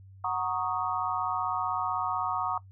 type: chord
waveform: sine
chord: D# minor seventh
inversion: first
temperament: equal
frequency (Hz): 740 / 932.3 / 1108.7 / 1244.5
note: F#5 / A#5 / C#6 / D#6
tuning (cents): 0 / 0 / 0 / 0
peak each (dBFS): -33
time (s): 0.24-2.58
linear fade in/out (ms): 5
effects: noise-tail reverb RT60 0.1 s tail -18 dB re dry + added 96 Hz sine -48 dBFS peak until 2.71 s